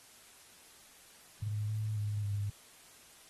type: tone with pitch steps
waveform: sine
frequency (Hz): 105.3 / 107.7 / 104.3 / 101.7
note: G#2 / A2 / G#2 / G#2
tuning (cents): +24 / -37 / +8 / -36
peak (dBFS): -32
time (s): 1.42-2.5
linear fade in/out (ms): 5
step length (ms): 270
effects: white hiss -58 dBFS RMS until 3.29 s + AAC 32 kbps